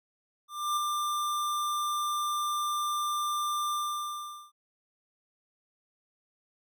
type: tone with ADSR envelope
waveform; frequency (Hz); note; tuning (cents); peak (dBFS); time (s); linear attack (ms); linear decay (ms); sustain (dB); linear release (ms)
square; 1190; D6; +22; -26; 0.48-4.52; 290; 5; -3; 790
effects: none